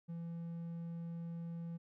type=tone; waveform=triangle; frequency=168.2 Hz; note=E3; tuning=35 cents sharp; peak=-39 dBFS; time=0.08-1.78 s; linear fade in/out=20 ms; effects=none